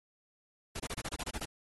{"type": "noise bursts", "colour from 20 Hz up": "pink", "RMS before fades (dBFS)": -38, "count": 10, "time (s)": [0.75, 1.456], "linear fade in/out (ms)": 10, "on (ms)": 49, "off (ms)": 24, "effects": ["AAC 32 kbps"]}